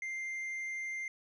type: tone with tanh clipping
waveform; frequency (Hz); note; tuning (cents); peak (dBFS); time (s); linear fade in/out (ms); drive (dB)
sine; 2096; C7; +2; -37; 0.02-1.08; 2; 4
effects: none